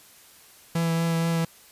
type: tone with vibrato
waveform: 45% pulse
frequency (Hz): 165.9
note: E3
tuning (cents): +11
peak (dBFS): -22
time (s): 0.75-1.45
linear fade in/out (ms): 5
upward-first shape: triangle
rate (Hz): 4.2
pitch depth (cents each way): 14
effects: white hiss -52 dBFS RMS until 1.71 s + resampled to 32000 Hz